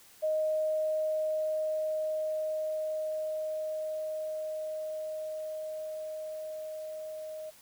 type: tone with level ramp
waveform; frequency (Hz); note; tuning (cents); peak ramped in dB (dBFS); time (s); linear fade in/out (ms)
sine; 622.3; D#5; 0; -26 to -38; 0.22-7.51; 20
effects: white hiss -57 dBFS RMS until 7.61 s